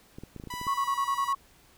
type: clicks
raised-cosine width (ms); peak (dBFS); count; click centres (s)
3; -28; 9; 0.185 / 0.236 / 0.363 / 0.399 / 0.438 / 0.473 / 0.539 / 0.614 / 0.668
type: tone with pitch glide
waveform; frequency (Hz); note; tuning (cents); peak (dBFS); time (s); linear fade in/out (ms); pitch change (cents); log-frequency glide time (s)
sawtooth; 987.8 to 972.5; B5 to B5; 0 to -27; -31; 0.5-1.33; 5; -27; 0.7-0.92
type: tone bursts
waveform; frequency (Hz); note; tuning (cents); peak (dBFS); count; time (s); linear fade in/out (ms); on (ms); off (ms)
sine; 1100; C#6; -14; -24; 7; 0.67-1.35; 10; 74; 27
effects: pink hiss -59 dBFS RMS until 1.77 s